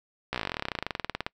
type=slowing click train; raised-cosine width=0.3 ms; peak=-13 dBFS; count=30; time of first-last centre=0.33-1.265 s; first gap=15 ms; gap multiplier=1.05; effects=noise-tail reverb RT60 0.1 s tail -26 dB re dry